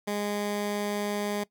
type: tone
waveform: 15% pulse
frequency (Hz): 205.9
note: G#3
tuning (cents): -15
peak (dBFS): -22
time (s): 0.07-1.44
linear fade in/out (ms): 10
effects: noise-tail reverb RT60 0.1 s tail -20 dB re dry